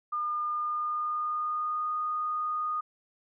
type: tone with pitch glide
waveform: sine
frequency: 1210 to 1232.6 Hz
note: D#6 to D#6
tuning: -49 to -17 cents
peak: -28 dBFS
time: 0.12-2.81 s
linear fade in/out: 10 ms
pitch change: +32 cents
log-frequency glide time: 0.46-1.93 s
effects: none